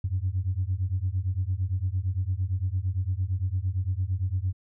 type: beating tone pair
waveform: sine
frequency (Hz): 89 / 97.8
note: F2 / G2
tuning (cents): +33 / -4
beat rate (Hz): 8.8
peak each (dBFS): -27 / -27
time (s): 0.04-4.53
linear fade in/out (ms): 5
effects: tanh soft clip ceiling -18 dBFS